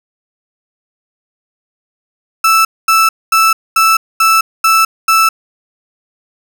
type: tone bursts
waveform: 35% pulse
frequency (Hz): 1318.5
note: E6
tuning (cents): 0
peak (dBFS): -5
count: 7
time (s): 2.44-5.29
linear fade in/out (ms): 5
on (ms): 210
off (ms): 230
effects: none